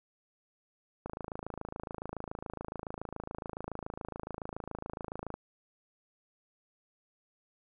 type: click train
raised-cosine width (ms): 1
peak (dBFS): -24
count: 117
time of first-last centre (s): 1.06-5.34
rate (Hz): 27.1
effects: none

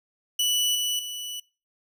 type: tone with level steps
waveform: sawtooth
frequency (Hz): 2960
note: F#7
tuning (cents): 0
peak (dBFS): -18 / -21 / -29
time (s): 0.39-1.4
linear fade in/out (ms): 5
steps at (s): 0.75 / 0.99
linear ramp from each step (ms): 2
effects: noise-tail reverb RT60 0.3 s tail -21 dB re dry

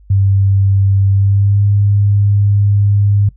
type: tone with pitch glide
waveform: sine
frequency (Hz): 98 to 101.51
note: G2 to G#2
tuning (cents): 0 to -39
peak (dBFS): -8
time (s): 0.1-3.29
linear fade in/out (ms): 5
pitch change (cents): +61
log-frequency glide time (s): 1.1-1.63
effects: noise-tail reverb RT60 0.1 s tail -20 dB re dry + added 50 Hz sine -40 dBFS peak until 3.36 s

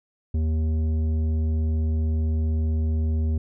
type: tone with tanh clipping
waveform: triangle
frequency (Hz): 78.9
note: D#2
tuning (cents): +25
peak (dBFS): -22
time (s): 0.34-3.38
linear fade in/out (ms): 5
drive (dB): 14
effects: none

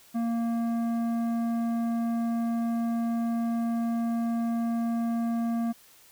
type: tone with tanh clipping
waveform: sine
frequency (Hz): 231.7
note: A#3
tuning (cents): -10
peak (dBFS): -27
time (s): 0.14-5.73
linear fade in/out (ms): 20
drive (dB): 11
effects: white hiss -56 dBFS RMS until 6.11 s

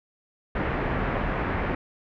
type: low-pass noise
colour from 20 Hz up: pink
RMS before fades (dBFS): -27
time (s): 0.55-1.75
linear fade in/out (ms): 5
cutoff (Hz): 2100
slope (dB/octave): 24
effects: none

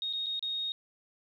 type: tone with dropouts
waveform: sine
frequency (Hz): 3729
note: A#7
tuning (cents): 0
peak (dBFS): -31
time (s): 0.02-0.72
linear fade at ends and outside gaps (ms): 1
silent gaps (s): 0.128-0.134 / 0.261-0.266 / 0.394-0.426
effects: 11-bit

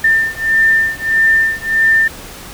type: beating tone pair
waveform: sine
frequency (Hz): 1793 / 1794.6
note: A6 / A6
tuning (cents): +32 / +34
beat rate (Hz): 1.6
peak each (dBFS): -13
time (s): 0.04-2.08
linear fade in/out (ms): 5
effects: pink hiss -32 dBFS RMS until 2.53 s

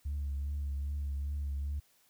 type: tone with vibrato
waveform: sine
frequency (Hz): 71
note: C#2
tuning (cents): +42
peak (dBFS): -31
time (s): 0.05-1.8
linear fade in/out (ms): 10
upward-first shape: triangle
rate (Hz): 2.5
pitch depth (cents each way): 42
effects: tanh soft clip ceiling -30 dBFS + white hiss -68 dBFS RMS until 2.09 s

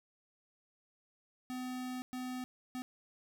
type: tone bursts at uneven times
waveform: square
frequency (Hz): 253.2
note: B3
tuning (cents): +43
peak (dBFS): -39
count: 3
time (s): 1.5-2.02 / 2.13-2.44 / 2.75-2.82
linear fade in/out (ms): 0
effects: none

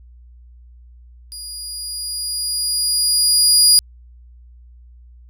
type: tone with level ramp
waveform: 25% pulse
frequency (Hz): 4870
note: D#8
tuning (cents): -38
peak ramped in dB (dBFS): -26 to -3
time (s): 1.32-3.79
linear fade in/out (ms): 0
effects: added 60 Hz sine -41 dBFS peak until 5.29 s

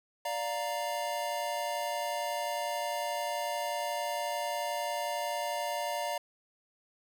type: chord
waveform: square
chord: Bb major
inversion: first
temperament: equal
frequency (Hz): 587.3 / 698.5 / 932.3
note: D5 / F5 / Bb5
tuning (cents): 0 / 0 / 0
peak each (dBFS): -37 / -37 / -37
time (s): 0.25-6.18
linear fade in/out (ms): 5
effects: none

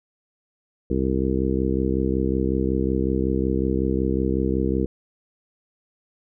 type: harmonic tone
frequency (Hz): 65.41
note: C2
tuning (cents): 0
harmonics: 1 / 2 / 3 / 4 / 5 / 6 / 7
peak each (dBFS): -26 / -30 / -26 / -28 / -26 / -28 / -29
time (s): 0.9-4.86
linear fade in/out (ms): 5
effects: none

